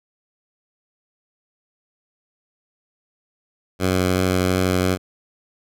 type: tone with vibrato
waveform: 10% pulse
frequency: 92.3 Hz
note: F#2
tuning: 4 cents flat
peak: -9 dBFS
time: 3.79-4.98 s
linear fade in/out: 50 ms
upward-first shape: triangle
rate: 2.8 Hz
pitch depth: 13 cents each way
effects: none